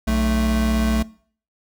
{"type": "tone pair together", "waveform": "square", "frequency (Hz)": [61.45, 220], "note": ["B1", "A3"], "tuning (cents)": [-8, 0], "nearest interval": "octave + minor seventh", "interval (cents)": 2208, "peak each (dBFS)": -21, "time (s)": [0.07, 1.03], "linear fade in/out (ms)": 10, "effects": ["noise-tail reverb RT60 0.5 s tail -21 dB re dry"]}